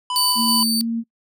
harmonic tone, 996 Hz, B5, 14 cents sharp, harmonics 1 / 3 / 5 / 7 / 9, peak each -23 / -27 / -38 / -43 / -39 dBFS, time 0.1-0.63 s, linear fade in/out 2 ms
sawtooth tone with tremolo, 4573 Hz, D8, 47 cents flat, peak -14 dBFS, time 0.16-0.81 s, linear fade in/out 0 ms, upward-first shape square, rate 3.1 Hz, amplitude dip 30%
sine tone with vibrato, 228.4 Hz, A#3, 35 cents flat, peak -20 dBFS, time 0.35-1.04 s, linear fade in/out 50 ms, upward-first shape square, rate 2.2 Hz, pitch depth 11 cents each way
effects noise-tail reverb RT60 0.1 s tail -26 dB re dry

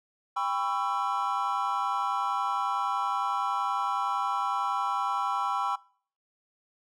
triangle chord, C# half-diminished seventh, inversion second, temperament just, 798.3 / 997.9 / 1108.7 / 1330.5 Hz, G5 / B5 / C#6 / E6, +31 / +18 / 0 / +16 cents, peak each -30 dBFS, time 0.36-5.76 s, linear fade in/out 10 ms, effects noise-tail reverb RT60 0.5 s tail -23 dB re dry + tanh soft clip ceiling -16 dBFS

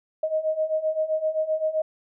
sine beating tone pair, 622.3 / 630 Hz, D#5 / D#5, 0 / +21 cents, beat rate 7.7 Hz, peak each -27 / -24 dBFS, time 0.23-1.82 s, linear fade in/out 5 ms, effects none

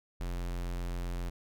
square tone, 43.81 Hz, F1, 6 cents sharp, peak -34 dBFS, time 0.2-1.3 s, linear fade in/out 10 ms, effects none

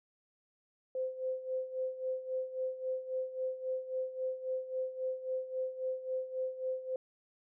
sine tone with tremolo, 517 Hz, C5, 21 cents flat, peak -31 dBFS, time 0.95-6.96 s, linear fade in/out 2 ms, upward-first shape sine, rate 3.7 Hz, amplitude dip 75%, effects none

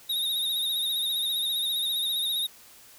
square tone with vibrato, 3729 Hz, A#7, in tune, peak -26 dBFS, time 0.09-2.47 s, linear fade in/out 10 ms, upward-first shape sine, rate 15 Hz, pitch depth 53 cents each way, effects white hiss -52 dBFS RMS until 2.98 s

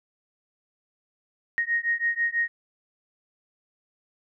sine beating tone pair, 1864.7 / 1870.8 Hz, A#6 / A#6, 0 / +6 cents, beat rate 6.1 Hz, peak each -26 dBFS, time 1.58-2.48 s, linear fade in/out 0 ms, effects none

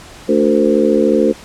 harmonic tone with a mistuned harmonic, 73.7 Hz, D2, 7 cents sharp, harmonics 3 / 4 / 5 / 6 / 7, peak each -16 / -16 / -16 / -16 / -16 dBFS, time 0.28-1.33 s, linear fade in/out 20 ms, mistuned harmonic 6, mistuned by +41 cents, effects pink hiss -37 dBFS RMS until 1.44 s + low-pass 9000 Hz 12 dB/octave

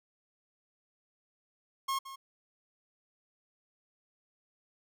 45% pulse tone with echo, 1080 Hz, C#6, 45 cents flat, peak -30 dBFS, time 1.88-1.99 s, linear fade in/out 10 ms, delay 170 ms, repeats 1, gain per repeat -13 dB, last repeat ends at 2.16 s, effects none

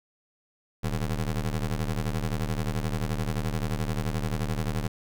25% pulse ring-modulated tone, 76.1 Hz, D#2, 38 cents flat, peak -20 dBFS, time 0.83-4.88 s, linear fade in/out 10 ms, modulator 43.8 Hz, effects none

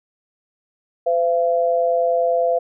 sine tone pair together, 509.8 / 680 Hz, C5 / F5, -45 / -46 cents, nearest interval perfect fourth, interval 499 cents, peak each -18 dBFS, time 1.06-2.59 s, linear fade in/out 10 ms, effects none

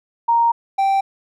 sine / triangle tone pair in turn, 932.3 / 781.5 Hz, A#5 / G5, 0 / -6 cents, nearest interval minor third, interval 306 cents, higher first, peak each -12 / -12 dBFS, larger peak neither, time 0.28-0.52 / 0.78-1.01 s, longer first, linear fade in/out 10 ms, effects none

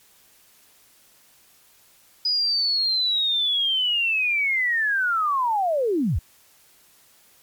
sine linear sweep, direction down, 4978 to 51.8 Hz, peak -19 dBFS, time 2.25-6.19 s, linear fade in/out 5 ms, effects white hiss -56 dBFS RMS until 7.42 s + MP3 96 kbps

